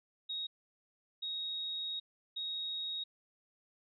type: tone bursts at uneven times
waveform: sine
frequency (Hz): 3767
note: A#7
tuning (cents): +17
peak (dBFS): -36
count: 3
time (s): 0.29-0.47 / 1.22-2 / 2.36-3.04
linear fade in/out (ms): 10
effects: none